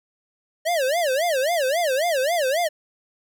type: tone with vibrato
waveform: square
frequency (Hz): 601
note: D5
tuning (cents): +40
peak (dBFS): -20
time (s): 0.65-2.69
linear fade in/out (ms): 20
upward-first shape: sine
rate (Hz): 3.7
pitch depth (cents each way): 280
effects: none